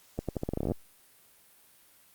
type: accelerating click train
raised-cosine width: 2 ms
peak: -17 dBFS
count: 15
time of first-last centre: 0.19-0.719 s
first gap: 97 ms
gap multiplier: 0.83
effects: white hiss -60 dBFS RMS until 2.14 s + Opus 48 kbps